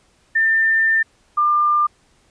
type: tone pair in turn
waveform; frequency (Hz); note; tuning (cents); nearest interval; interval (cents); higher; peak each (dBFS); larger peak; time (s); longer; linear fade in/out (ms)
sine; 1794 / 1197.4; A6 / D6; +33 / +33; perfect fifth; 700; first; -13; neither; 0.35-1.03 / 1.37-1.87; first; 10
effects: pink hiss -58 dBFS RMS until 2.3 s + resampled to 22050 Hz